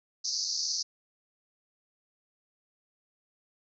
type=band-pass noise; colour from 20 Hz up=pink; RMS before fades=-32 dBFS; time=0.24-0.83 s; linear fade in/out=10 ms; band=4400 to 6200 Hz; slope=96 dB/octave; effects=none